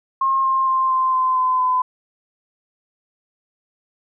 sine tone with pitch steps, 1071 / 1061.1 / 1051.4 / 1041.7 / 1032.1 / 1022.6 / 1013.2 Hz, C6 / C6 / C6 / C6 / C6 / C6 / B5, +40 / +24 / +8 / -8 / -24 / -40 / +44 cents, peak -15 dBFS, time 0.21-1.82 s, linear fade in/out 5 ms, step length 230 ms, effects none

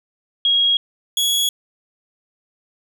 sine / sawtooth tone pair in turn, 3290 / 3351 Hz, G#7 / G#7, -17 / +15 cents, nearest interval unison, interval 32 cents, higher second, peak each -13 dBFS, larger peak neither, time 0.45-0.77 / 1.17-1.49 s, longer neither, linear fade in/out 2 ms, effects none

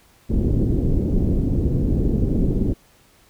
pink low-pass noise, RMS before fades -19 dBFS, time 0.29-2.74 s, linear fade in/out 20 ms, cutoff 370 Hz, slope 24 dB/octave, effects pink hiss -55 dBFS RMS until 3.29 s

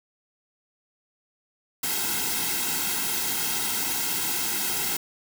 white noise with comb filter, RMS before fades -27 dBFS, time 1.83-4.97 s, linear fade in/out 5 ms, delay 1.7 ms, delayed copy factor -0.9, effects none

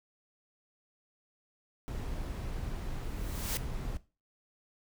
brown noise, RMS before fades -37 dBFS, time 1.88-3.97 s, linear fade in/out 0 ms
white noise with exponential growth, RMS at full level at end -33 dBFS, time 2.97-3.57 s, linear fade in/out 0 ms, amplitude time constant 130 ms
effects noise-tail reverb RT60 0.3 s tail -17 dB re dry

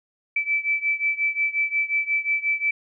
sine beating tone pair, 2314 / 2319.6 Hz, D7 / D7, -26 / -22 cents, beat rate 5.6 Hz, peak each -23 / -25 dBFS, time 0.36-2.71 s, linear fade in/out 5 ms, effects none

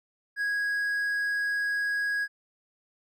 triangle tone, 1654 Hz, G#6, 8 cents flat, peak -24 dBFS, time 0.36-2.28 s, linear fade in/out 50 ms, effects none

